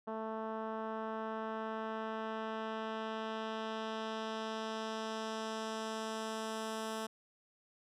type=tone with low-pass filter sweep; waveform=10% pulse; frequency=220.7 Hz; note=A3; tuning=5 cents sharp; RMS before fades=-40 dBFS; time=0.07-7.07 s; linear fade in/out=10 ms; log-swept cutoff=1000 to 11000 Hz; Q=1; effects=none